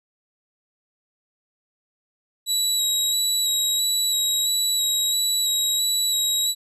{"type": "tone with vibrato", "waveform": "25% pulse", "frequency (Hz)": 3881, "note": "B7", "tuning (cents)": -31, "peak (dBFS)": -15, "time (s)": [2.46, 6.55], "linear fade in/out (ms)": 50, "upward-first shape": "square", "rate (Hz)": 1.5, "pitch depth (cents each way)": 21, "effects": []}